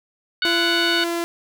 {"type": "harmonic tone", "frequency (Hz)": 740, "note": "F#5", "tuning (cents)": 0, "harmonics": [2, 3, 4, 5, 6], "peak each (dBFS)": [-22, -29, -24, -26, -26], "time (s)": [0.42, 1.04], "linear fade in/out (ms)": 2}
{"type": "tone", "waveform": "sawtooth", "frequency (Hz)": 340, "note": "F4", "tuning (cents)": -46, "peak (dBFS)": -18, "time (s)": [0.45, 1.24], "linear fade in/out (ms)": 0}
{"effects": []}